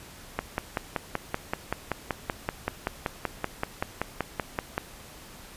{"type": "click train", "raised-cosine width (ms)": 0.5, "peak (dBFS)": -11, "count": 24, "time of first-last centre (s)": [0.39, 4.779], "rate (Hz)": 5.24, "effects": ["pink hiss -47 dBFS RMS until 5.56 s", "resampled to 32000 Hz"]}